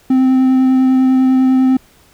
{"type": "tone with vibrato", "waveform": "triangle", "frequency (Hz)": 260.2, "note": "C4", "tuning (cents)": -9, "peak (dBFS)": -6, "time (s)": [0.1, 1.77], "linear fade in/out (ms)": 5, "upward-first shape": "sine", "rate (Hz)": 10, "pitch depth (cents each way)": 10, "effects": ["pink hiss -49 dBFS RMS until 2.13 s"]}